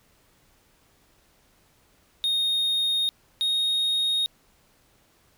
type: tone pair in turn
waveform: triangle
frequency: 3708 / 3728 Hz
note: A#7 / A#7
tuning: -10 / -1 cents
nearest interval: unison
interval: 9 cents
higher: second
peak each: -20 dBFS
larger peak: neither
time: 2.24-3.09 / 3.41-4.26 s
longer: neither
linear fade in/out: 0 ms
effects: pink hiss -62 dBFS RMS until 5.37 s